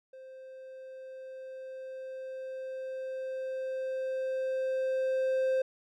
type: tone with level ramp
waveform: triangle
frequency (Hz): 523.3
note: C5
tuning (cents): 0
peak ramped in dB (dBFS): -44 to -23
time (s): 0.13-5.62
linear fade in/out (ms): 5
effects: none